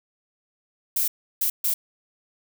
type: noise bursts at uneven times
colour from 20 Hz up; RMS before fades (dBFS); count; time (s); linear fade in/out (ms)
violet; -23; 3; 0.96-1.08 / 1.41-1.5 / 1.64-1.74; 5
effects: none